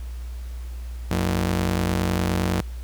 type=ring-modulated tone; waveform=sawtooth; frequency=137.1 Hz; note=C#3; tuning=19 cents flat; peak=-14 dBFS; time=1.11-2.61 s; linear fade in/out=2 ms; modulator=43.7 Hz; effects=added 60 Hz sine -30 dBFS peak until 2.83 s + pink hiss -50 dBFS RMS until 2.83 s